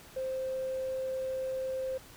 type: tone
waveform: triangle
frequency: 523.3 Hz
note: C5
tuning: in tune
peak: -28 dBFS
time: 0.16-1.98 s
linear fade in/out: 10 ms
effects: tanh soft clip ceiling -29 dBFS + pink hiss -53 dBFS RMS until 2.16 s